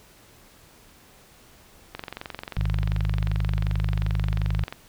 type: click train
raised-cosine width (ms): 0.3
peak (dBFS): -17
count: 64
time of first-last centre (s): 1.95-4.725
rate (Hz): 22.7
type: harmonic tone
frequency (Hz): 51.91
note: G#1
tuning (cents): 0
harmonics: 1 / 2 / 3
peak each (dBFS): -24 / -26 / -30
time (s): 2.57-4.64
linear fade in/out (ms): 0
effects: pink hiss -53 dBFS RMS until 4.88 s